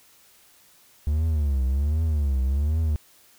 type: tone with vibrato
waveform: triangle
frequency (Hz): 72.2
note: D2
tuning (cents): -29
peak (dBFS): -18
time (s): 1.07-2.96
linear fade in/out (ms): 0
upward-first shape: triangle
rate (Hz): 1.3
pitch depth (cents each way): 220
effects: white hiss -56 dBFS RMS until 3.38 s